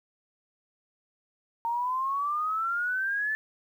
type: exponential sweep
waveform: sine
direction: up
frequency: 918 to 1760 Hz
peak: -26 dBFS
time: 1.65-3.35 s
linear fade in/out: 0 ms
effects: 10-bit